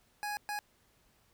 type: tone bursts at uneven times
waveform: 25% pulse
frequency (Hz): 830.6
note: G#5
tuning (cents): 0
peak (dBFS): -31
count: 2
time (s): 0.23-0.37 / 0.49-0.59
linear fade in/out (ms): 0
effects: pink hiss -69 dBFS RMS until 1.33 s